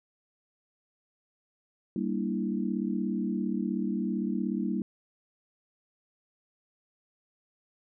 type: chord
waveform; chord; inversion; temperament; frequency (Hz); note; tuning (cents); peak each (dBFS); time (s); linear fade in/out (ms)
sine; E half-diminished seventh; first; equal; 196 / 233.1 / 293.7 / 329.6; G3 / Bb3 / D4 / E4; 0 / 0 / 0 / 0; -31 / -32 / -36 / -35; 1.96-4.82; 2
effects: none